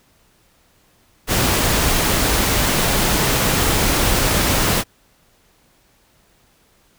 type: noise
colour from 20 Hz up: pink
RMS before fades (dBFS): -17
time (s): 1.27-4.84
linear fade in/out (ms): 50
effects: pink hiss -57 dBFS RMS until 6.98 s